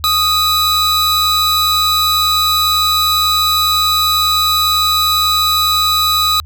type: tone pair together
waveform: 45% pulse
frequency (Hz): 1244.5 / 3951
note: D#6 / B7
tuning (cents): 0 / 0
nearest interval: octave + minor sixth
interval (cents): 2000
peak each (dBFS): -14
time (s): 0.04-6.4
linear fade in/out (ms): 0
effects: added 78 Hz sine -29 dBFS peak until 6.45 s